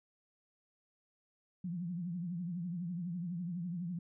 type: tone with vibrato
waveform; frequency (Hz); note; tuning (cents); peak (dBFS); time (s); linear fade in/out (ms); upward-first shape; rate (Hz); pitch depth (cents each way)
sine; 174.61; F3; 0; -36; 1.64-3.99; 5; triangle; 12; 130
effects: none